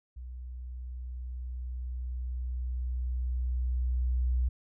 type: tone with level ramp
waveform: sine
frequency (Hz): 62.1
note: B1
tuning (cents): +10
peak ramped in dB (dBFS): -39 to -24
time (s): 0.16-4.49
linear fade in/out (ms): 10
effects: none